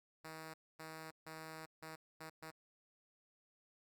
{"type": "tone bursts at uneven times", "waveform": "5% pulse", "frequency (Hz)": 159.1, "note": "D#3", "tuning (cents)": 39, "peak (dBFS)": -37, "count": 6, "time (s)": [[0.24, 0.54], [0.79, 1.11], [1.26, 1.66], [1.82, 1.96], [2.2, 2.3], [2.42, 2.51]], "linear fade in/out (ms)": 10, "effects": ["Opus 48 kbps"]}